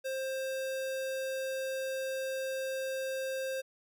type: tone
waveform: square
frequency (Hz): 529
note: C5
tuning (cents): +19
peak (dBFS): -34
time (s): 0.04-3.62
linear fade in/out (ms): 20
effects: none